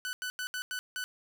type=tone bursts at uneven times; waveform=sawtooth; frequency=1496 Hz; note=F#6; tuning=19 cents sharp; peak=-30 dBFS; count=6; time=0.05-0.13 / 0.22-0.3 / 0.39-0.47 / 0.54-0.62 / 0.71-0.79 / 0.96-1.04 s; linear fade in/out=0 ms; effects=none